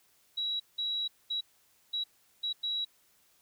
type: tone bursts at uneven times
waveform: sine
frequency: 3886 Hz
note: B7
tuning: 29 cents flat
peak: -30 dBFS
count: 6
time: 0.37-0.6 / 0.78-1.08 / 1.3-1.41 / 1.93-2.04 / 2.43-2.53 / 2.63-2.85 s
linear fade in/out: 10 ms
effects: white hiss -67 dBFS RMS until 3.41 s